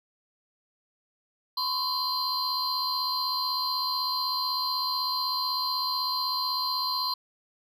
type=tone cluster; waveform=triangle; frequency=1015 / 1091 / 4149 / 4659 Hz; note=B5 / C#6 / C8 / D8; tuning=+47 / -28 / -15 / -15 cents; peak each=-30 / -34 / -28 / -33 dBFS; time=1.57-7.14 s; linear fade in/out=5 ms; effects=none